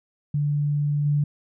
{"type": "tone with level steps", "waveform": "sine", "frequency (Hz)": 146.2, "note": "D3", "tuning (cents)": -7, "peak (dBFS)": [-20, -18], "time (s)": [0.34, 1.24], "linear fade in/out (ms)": 5, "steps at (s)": 1.05, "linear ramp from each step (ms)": 10, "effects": []}